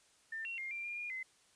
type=tone with pitch steps; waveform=sine; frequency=1794 / 2735 / 2121 / 2371 / 2407 / 2425 / 2052 Hz; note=A6 / F7 / C7 / D7 / D7 / D#7 / C7; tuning=+33 / -37 / +23 / +16 / +42 / -45 / -34 cents; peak=-39 dBFS; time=0.32-1.23 s; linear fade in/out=5 ms; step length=130 ms; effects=white hiss -68 dBFS RMS until 1.55 s + resampled to 22050 Hz